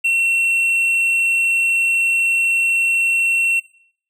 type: tone with hard clipping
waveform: triangle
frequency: 2716 Hz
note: F7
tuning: 49 cents flat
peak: -15 dBFS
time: 0.04-3.6 s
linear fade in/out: 10 ms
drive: 6 dB
effects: noise-tail reverb RT60 0.6 s tail -19 dB re dry